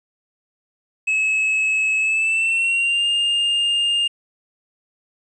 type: tone with pitch glide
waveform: triangle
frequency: 2582 to 2816 Hz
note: E7 to F7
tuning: -37 to +14 cents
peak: -15 dBFS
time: 1.07-4.08 s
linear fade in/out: 10 ms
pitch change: +151 cents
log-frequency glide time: 1.99-3.07 s
effects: resampled to 24000 Hz + 9-bit